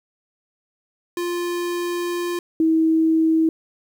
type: tone pair in turn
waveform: square / sine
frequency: 349.2 / 321.6 Hz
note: F4 / E4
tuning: 0 / -43 cents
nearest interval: minor second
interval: 143 cents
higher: first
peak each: -23 / -14 dBFS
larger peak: second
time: 1.17-2.39 / 2.6-3.49 s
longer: first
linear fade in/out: 2 ms
effects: 9-bit